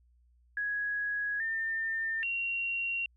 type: tone with pitch steps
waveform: sine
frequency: 1666 / 1803 / 2750 Hz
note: G#6 / A6 / F7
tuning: +5 / +42 / -27 cents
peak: -30 dBFS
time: 0.57-3.06 s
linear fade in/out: 2 ms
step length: 830 ms
effects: added 60 Hz sine -62 dBFS peak until 3.16 s